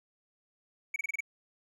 triangle tone bursts, 2258 Hz, C#7, 31 cents sharp, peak -28 dBFS, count 6, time 0.94-1.206 s, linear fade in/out 5 ms, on 21 ms, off 28 ms, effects none

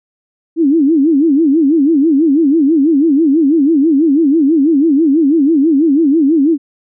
sine tone with vibrato, 300.2 Hz, D4, 38 cents sharp, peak -7 dBFS, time 0.56-6.58 s, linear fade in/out 50 ms, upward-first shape sine, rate 6.1 Hz, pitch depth 200 cents each way, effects none

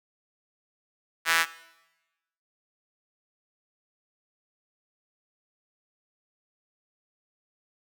sawtooth tone with high-pass filter, 164.81 Hz, E3, in tune, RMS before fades -23 dBFS, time 1.25-1.46 s, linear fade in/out 50 ms, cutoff 1600 Hz, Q 2, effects noise-tail reverb RT60 1.0 s tail -18 dB re dry

